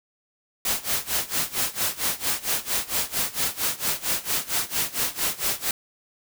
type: noise with tremolo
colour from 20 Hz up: white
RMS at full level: -23 dBFS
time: 0.65-5.71 s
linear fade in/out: 2 ms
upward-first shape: sine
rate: 4.4 Hz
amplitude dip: 90%
effects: none